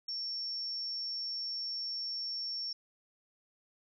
sine tone, 5460 Hz, F8, 40 cents flat, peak -35 dBFS, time 0.08-2.73 s, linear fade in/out 5 ms, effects none

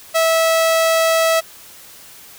sawtooth tone, 652 Hz, E5, 19 cents flat, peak -9 dBFS, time 0.14-1.41 s, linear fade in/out 20 ms, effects white hiss -41 dBFS RMS until 2.38 s

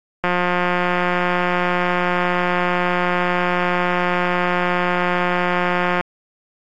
click train, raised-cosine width 0.5 ms, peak -4 dBFS, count 1028, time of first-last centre 0.24-6.01 s, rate 178 Hz, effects AAC 64 kbps

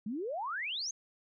sine exponential sweep, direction up, 197.2 to 6600 Hz, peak -34 dBFS, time 0.06-0.91 s, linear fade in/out 5 ms, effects none

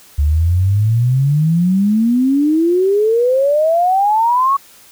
sine exponential sweep, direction up, 70.6 to 1129 Hz, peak -10 dBFS, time 0.18-4.57 s, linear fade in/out 10 ms, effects white hiss -44 dBFS RMS until 4.91 s

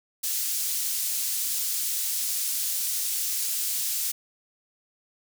pink high-pass noise, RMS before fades -28 dBFS, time 0.23-4.12 s, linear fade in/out 10 ms, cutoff 6500 Hz, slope 12 dB/octave, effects none

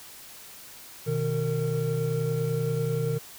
triangle tone cluster, 124.9 / 155.2 / 457.9 Hz, B2 / D#3 / A#4, +20 / -4 / -31 cents, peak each -27 dBFS, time 1.06-3.19 s, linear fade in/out 20 ms, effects white hiss -46 dBFS RMS until 3.38 s

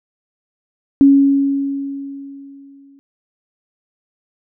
sine tone with exponential decay, 277.2 Hz, C#4, in tune, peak -4 dBFS, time 1.01-2.99 s, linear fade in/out 0 ms, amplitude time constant 430 ms, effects none

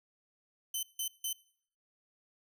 10% pulse tone bursts, 3052 Hz, G7, 47 cents flat, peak -25 dBFS, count 3, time 0.74-1.33 s, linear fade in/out 5 ms, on 90 ms, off 160 ms, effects noise-tail reverb RT60 0.6 s tail -22 dB re dry

